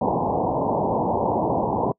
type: low-pass noise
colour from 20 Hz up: white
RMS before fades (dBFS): -22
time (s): 0.01-1.92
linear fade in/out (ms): 5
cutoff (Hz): 980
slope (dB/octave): 96
effects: noise-tail reverb RT60 0.1 s tail -26 dB re dry + high-pass 100 Hz 12 dB/octave